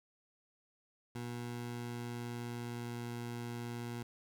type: tone with pitch glide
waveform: 20% pulse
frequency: 120 to 119.1 Hz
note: B2 to A#2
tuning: -49 to +38 cents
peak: -35 dBFS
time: 1.15-4.03 s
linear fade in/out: 5 ms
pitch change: -13 cents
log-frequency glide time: 1.51-3.28 s
effects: none